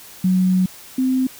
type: tone pair in turn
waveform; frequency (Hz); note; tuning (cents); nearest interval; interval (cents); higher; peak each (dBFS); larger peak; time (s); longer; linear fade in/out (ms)
sine; 185.1 / 259.1; F#3 / C4; +1 / -17; tritone; 582; second; -13 / -15; first; 0.24-0.66 / 0.98-1.27; first; 5
effects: white hiss -41 dBFS RMS until 1.39 s